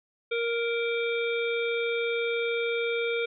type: harmonic tone with a mistuned harmonic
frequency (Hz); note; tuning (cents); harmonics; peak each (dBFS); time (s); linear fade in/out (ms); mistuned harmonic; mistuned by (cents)
466.9; A#4; +3; 1 / 3 / 5 / 7 / 8; -27 / -36 / -32 / -42 / -40; 0.31-3.26; 10; 8; -44
effects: none